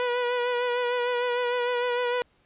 sawtooth tone with vibrato, 489.1 Hz, B4, 17 cents flat, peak -20 dBFS, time 0-2.22 s, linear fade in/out 0 ms, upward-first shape sine, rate 6.6 Hz, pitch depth 27 cents each way, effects pink hiss -65 dBFS RMS until 2.45 s + resampled to 8000 Hz

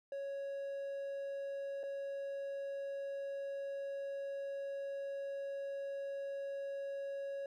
triangle tone with dropouts, 554.4 Hz, C#5, in tune, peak -37 dBFS, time 0.12-7.46 s, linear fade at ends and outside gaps 2 ms, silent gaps 1.832-1.836 s, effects none

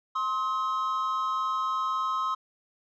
triangle tone pair together, 1053.9 / 1276 Hz, C6 / D#6, +12 / +43 cents, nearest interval minor third, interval 331 cents, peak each -27 dBFS, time 0.15-2.35 s, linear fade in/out 10 ms, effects resampled to 16000 Hz

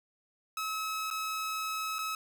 sawtooth tone with dropouts, 1288 Hz, E6, 41 cents flat, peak -29 dBFS, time 0.57-2.15 s, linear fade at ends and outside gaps 2 ms, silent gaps 1.103-1.11 / 1.985-1.989 s, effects none

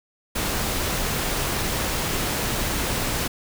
pink noise, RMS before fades -25 dBFS, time 0.35-3.28 s, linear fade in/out 10 ms, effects none

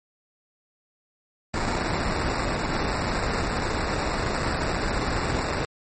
pink noise with sample-and-hold, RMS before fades -26 dBFS, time 1.54-5.65 s, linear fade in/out 0 ms, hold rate 3150 Hz, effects MP3 32 kbps

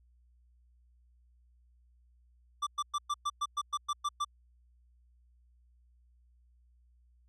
square tone bursts, 1173 Hz, D6, 2 cents flat, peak -30 dBFS, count 11, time 2.62-4.248 s, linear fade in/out 10 ms, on 48 ms, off 110 ms, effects added 60 Hz sine -62 dBFS peak until 7.28 s + low-pass 7000 Hz 12 dB/octave

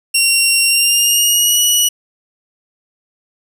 15% pulse tone with pitch glide, 2750 to 2930 Hz, F7 to F#7, -27 to -18 cents, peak -3 dBFS, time 0.14-1.89 s, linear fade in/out 10 ms, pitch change +109 cents, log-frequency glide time 0.66-1.62 s, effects none

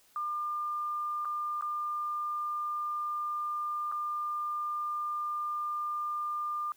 sine tone with dropouts, 1200 Hz, D6, 37 cents sharp, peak -31 dBFS, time 0.16-6.72 s, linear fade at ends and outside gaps 1 ms, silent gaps 1.249-1.254 / 1.611-1.623 / 3.916-3.922 s, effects white hiss -64 dBFS RMS until 6.76 s

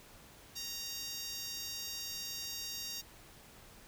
10% pulse tone with high-pass filter, 932.3 Hz, A#5, in tune, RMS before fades -42 dBFS, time 0.55-3.02 s, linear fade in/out 20 ms, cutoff 5000 Hz, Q 1.1, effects pink hiss -57 dBFS RMS until 3.87 s

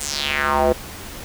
square tone with band-pass filter sweep, 71.6 Hz, D2, 43 cents flat, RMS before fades -20 dBFS, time 0-0.73 s, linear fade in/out 10 ms, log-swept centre 8900 to 480 Hz, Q 3.2, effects pink hiss -35 dBFS RMS until 1.24 s

